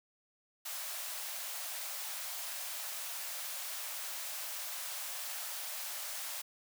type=high-pass noise; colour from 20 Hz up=white; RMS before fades=-41 dBFS; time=0.65-6.42 s; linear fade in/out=10 ms; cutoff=540 Hz; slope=96 dB/octave; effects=none